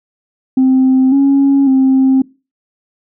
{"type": "tone with pitch steps", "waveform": "sine", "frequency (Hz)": [261.1, 276.3, 264.6], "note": ["C4", "C#4", "C4"], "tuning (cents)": [-3, -6, 20], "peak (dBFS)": -5, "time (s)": [0.57, 2.22], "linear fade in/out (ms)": 5, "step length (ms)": 550, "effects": ["noise-tail reverb RT60 0.3 s tail -23 dB re dry", "tanh soft clip ceiling -4 dBFS"]}